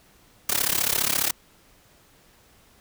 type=noise with amplitude modulation; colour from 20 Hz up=white; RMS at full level=-20 dBFS; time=0.49-1.31 s; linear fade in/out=5 ms; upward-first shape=sine; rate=34.7 Hz; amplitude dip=90%; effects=pink hiss -57 dBFS RMS until 2.8 s